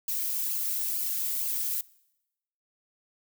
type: noise with flanger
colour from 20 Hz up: violet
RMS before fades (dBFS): -30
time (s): 0.08-1.81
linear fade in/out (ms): 2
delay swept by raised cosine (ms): 0.52 to 2.62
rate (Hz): 2.2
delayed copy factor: -0.55
effects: noise-tail reverb RT60 0.9 s tail -23 dB re dry